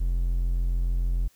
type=tone; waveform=triangle; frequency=43.37 Hz; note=F1; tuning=11 cents flat; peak=-20 dBFS; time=0-1.28 s; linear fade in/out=10 ms; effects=white hiss -62 dBFS RMS until 1.35 s